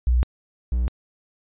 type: tone pair in turn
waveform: sine / triangle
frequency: 61 / 60.51 Hz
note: B1 / B1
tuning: -21 / -35 cents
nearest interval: unison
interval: 14 cents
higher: first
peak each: -15 / -17 dBFS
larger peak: first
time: 0.07-0.23 / 0.72-0.88 s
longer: neither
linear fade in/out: 0 ms
effects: resampled to 8000 Hz